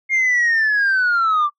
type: linear sweep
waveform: sine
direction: down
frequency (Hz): 2141 to 1158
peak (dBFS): -12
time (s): 0.09-1.5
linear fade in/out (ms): 50
effects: noise-tail reverb RT60 0.1 s tail -24 dB re dry + tanh soft clip ceiling -12 dBFS